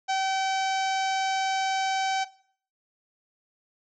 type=harmonic tone; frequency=768 Hz; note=G5; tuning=36 cents flat; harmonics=1 / 2 / 3 / 4 / 5 / 6 / 7 / 8 / 9 / 10; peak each=-24 / -34 / -36 / -38 / -40 / -42 / -41 / -41 / -44 / -55 dBFS; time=0.08-2.25 s; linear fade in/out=20 ms; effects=noise-tail reverb RT60 0.5 s tail -17 dB re dry